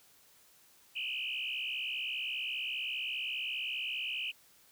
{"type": "tone with frequency modulation", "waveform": "sine", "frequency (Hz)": 2745, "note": "F7", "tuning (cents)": -31, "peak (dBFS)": -34, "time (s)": [0.95, 4.32], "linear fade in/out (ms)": 20, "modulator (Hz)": 65, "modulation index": 4.4, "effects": ["white hiss -63 dBFS RMS until 4.71 s"]}